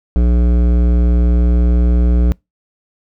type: tone with hard clipping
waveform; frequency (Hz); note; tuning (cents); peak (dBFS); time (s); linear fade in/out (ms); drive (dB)
sine; 59.8; A#1; +45; -11; 0.16-2.32; 0; 14
effects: noise-tail reverb RT60 0.2 s tail -26 dB re dry